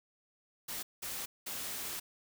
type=noise bursts at uneven times; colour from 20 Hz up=white; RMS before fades=-40 dBFS; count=3; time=0.68-0.83 / 1.02-1.26 / 1.46-2 s; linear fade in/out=10 ms; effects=none